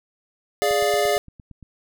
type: chord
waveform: square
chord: D diminished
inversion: second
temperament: equal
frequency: 415.3 / 587.3 / 698.5 Hz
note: Ab4 / D5 / F5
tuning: 0 / 0 / 0 cents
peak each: -23 / -23 / -24 dBFS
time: 0.62-1.18 s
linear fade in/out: 0 ms
type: click train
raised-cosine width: 5 ms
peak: -30 dBFS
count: 9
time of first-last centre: 0.71-1.627 s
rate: 8.72 Hz
effects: none